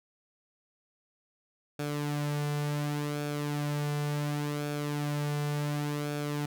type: tone with flanger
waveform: sawtooth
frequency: 146.83 Hz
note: D3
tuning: in tune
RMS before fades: -32 dBFS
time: 1.79-6.46 s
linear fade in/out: 5 ms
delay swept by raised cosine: 1 to 3.2 ms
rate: 0.69 Hz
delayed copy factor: -0.55
effects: none